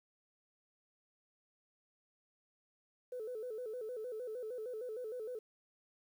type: tone with vibrato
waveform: sine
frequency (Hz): 466.2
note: A#4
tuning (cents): 0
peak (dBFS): -39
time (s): 3.12-5.39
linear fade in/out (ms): 5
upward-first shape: square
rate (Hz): 6.5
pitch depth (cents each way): 120
effects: tanh soft clip ceiling -35 dBFS + 11-bit